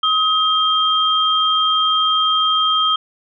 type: tone pair together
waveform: sine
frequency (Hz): 1267 / 3193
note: D#6 / G7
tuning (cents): +31 / +31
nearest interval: octave + major third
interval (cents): 1600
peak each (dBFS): -16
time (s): 0.03-2.96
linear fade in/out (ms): 5
effects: none